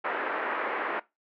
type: band-pass noise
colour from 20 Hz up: white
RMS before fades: -31 dBFS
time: 0.04-1 s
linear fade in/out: 10 ms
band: 320 to 1900 Hz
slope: 24 dB/octave
effects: noise-tail reverb RT60 0.2 s tail -19 dB re dry + low-pass 3000 Hz 12 dB/octave

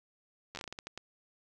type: slowing click train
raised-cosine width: 0.2 ms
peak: -24 dBFS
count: 11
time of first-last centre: 0.55-0.976 s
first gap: 10 ms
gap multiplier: 1.3
effects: none

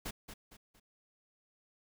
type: noise with echo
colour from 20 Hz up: pink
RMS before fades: -40 dBFS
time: 0.05-0.11 s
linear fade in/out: 10 ms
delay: 230 ms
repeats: 3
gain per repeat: -8 dB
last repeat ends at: 0.8 s
effects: none

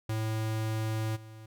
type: tone with level steps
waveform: square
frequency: 110 Hz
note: A2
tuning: in tune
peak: -30 / -46 dBFS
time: 0.09-1.46 s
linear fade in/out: 5 ms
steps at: 1.15 s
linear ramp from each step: 20 ms
effects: none

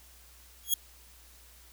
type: tone with exponential growth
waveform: 5% pulse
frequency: 3312 Hz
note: G#7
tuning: 5 cents flat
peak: -12 dBFS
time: 0.63-0.74 s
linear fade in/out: 5 ms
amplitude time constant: 22 ms
effects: added 60 Hz sine -57 dBFS peak until 1.72 s + white hiss -57 dBFS RMS until 1.72 s

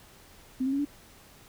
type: tone with pitch steps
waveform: sine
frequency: 258.7 / 268.3 / 278.2 / 288.5 Hz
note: C4 / C4 / C#4 / D4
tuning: -19 / +44 / +6 / -31 cents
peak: -25 dBFS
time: 0.6-0.852 s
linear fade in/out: 10 ms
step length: 63 ms
effects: pink hiss -54 dBFS RMS until 1.48 s

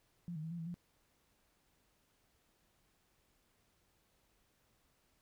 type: tone with pitch steps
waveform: sine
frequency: 173.1 / 154.6 / 161.7 / 171.7 / 163.5 / 174.6 Hz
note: F3 / D#3 / E3 / F3 / E3 / F3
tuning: -15 / -11 / -33 / -29 / -14 / 0 cents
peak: -40 dBFS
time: 0.28-0.742 s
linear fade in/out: 0 ms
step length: 77 ms
effects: pink hiss -75 dBFS RMS until 5.21 s

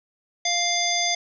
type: harmonic tone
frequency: 698.5 Hz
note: F5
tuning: in tune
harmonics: 1 / 3 / 5 / 7 / 9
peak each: -27 / -27 / -27 / -27 / -27 dBFS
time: 0.45-1.15 s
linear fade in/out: 5 ms
effects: none

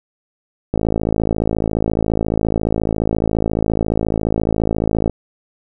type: click train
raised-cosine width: 2 ms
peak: -4 dBFS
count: 238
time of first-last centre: 0.74-5.097 s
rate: 54.4 Hz
effects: none

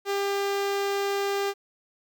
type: tone with notch filter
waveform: sawtooth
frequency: 398.8 Hz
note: G4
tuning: 30 cents sharp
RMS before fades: -27 dBFS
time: 0.05-1.54 s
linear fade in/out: 50 ms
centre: 10000 Hz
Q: 1.5
effects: 10-bit

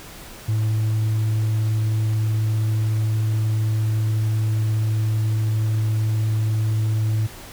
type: tone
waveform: sine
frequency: 108.9 Hz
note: A2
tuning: 17 cents flat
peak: -15 dBFS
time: 0.48-7.27 s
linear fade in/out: 10 ms
effects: tanh soft clip ceiling -17 dBFS + pink hiss -40 dBFS RMS until 7.52 s

